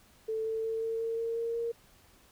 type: tone with pitch steps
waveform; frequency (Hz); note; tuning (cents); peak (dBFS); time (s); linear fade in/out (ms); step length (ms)
sine; 441.6 / 444.9 / 448.3 / 451.7 / 455.1 / 458.5 / 462 / 465.4; A4 / A4 / A4 / A4 / A#4 / A#4 / A#4 / A#4; +6 / +19 / +32 / +45 / -42 / -29 / -16 / -3; -30; 0.28-1.72; 10; 180
effects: pink hiss -61 dBFS RMS until 2.31 s